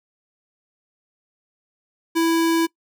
square tone, 330 Hz, E4, 2 cents sharp, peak -17 dBFS, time 2.15-2.67 s, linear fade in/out 20 ms, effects noise-tail reverb RT60 0.1 s tail -22 dB re dry

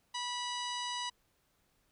harmonic tone with a mistuned harmonic, 978 Hz, B5, 17 cents flat, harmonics 1 / 2 / 3 / 4 / 5 / 6 / 7 / 8 / 9, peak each -39 / -45 / -42 / -43 / -46 / -47 / -59 / -54 / -53 dBFS, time 0.14-1.1 s, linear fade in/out 10 ms, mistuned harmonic 6, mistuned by +38 cents, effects pink hiss -74 dBFS RMS until 1.91 s

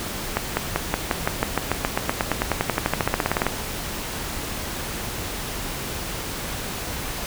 accelerating click train, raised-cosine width 0.5 ms, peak -4 dBFS, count 30, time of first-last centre 0.37-3.466 s, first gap 200 ms, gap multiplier 0.95, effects pink hiss -30 dBFS RMS until 7.26 s

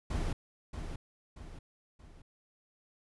brown noise with echo, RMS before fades -33 dBFS, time 0.1-0.33 s, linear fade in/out 5 ms, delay 630 ms, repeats 3, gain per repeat -7 dB, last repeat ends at 2.22 s, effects resampled to 24000 Hz

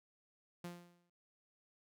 sawtooth tone with exponential decay, 174.5 Hz, F3, 1 cent flat, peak -38 dBFS, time 0.64-1.1 s, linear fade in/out 5 ms, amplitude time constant 100 ms, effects none

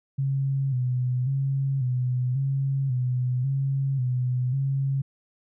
sine tone with vibrato, 130.9 Hz, C3, 1 cent sharp, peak -22 dBFS, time 0.18-5.02 s, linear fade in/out 10 ms, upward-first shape square, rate 0.92 Hz, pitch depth 71 cents each way, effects none

